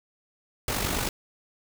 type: noise with amplitude modulation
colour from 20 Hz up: pink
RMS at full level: -26 dBFS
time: 0.68-1.09 s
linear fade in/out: 2 ms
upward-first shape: sine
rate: 49.1 Hz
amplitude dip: 50%
effects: none